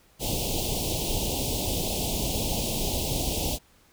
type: band-stop noise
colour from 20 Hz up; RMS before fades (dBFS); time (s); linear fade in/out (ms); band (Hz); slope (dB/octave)
pink; -28; 0.19-3.59; 50; 840 to 2700; 48
effects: pink hiss -60 dBFS RMS until 3.92 s